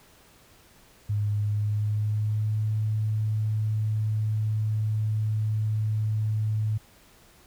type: tone with pitch glide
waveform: sine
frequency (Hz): 103.83 to 107.99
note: G#2 to A2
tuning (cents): 0 to -32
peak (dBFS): -23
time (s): 1.09-6.78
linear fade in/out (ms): 10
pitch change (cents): +68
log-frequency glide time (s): 1.35-2.67
effects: pink hiss -56 dBFS RMS until 7.46 s